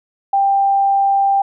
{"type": "tone", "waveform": "sine", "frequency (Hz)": 790, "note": "G5", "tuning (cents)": 13, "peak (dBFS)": -11, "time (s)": [0.33, 1.42], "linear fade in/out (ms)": 5, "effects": []}